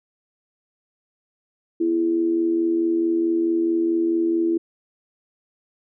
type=tone with amplitude modulation; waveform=sine; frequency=334.2 Hz; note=E4; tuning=24 cents sharp; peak=-15 dBFS; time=1.8-4.58 s; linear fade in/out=10 ms; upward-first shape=sine; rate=84.6 Hz; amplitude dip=55%; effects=none